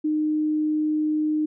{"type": "tone", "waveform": "sine", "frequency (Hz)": 306.3, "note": "D#4", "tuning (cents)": -27, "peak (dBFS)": -20, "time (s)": [0.04, 1.46], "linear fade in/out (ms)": 10, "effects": []}